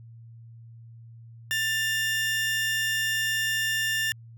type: tone pair together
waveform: 40% pulse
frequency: 1775 / 2811 Hz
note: A6 / F7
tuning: +15 / +11 cents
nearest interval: minor sixth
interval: 796 cents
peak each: -25 / -29 dBFS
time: 1.51-4.12 s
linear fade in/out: 0 ms
effects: added 115 Hz sine -44 dBFS peak until 4.37 s